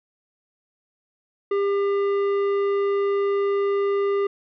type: tone with tanh clipping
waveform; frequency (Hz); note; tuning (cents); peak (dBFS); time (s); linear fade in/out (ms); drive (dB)
sine; 400; G4; +35; -21; 1.51-4.27; 5; 11
effects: none